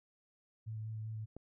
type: tone with vibrato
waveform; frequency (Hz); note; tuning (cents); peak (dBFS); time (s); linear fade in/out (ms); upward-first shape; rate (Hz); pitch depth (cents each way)
sine; 109.6; A2; -6; -39; 0.66-1.26; 20; square; 5.1; 12
type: click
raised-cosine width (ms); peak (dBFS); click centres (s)
2; -34; 1.366
effects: none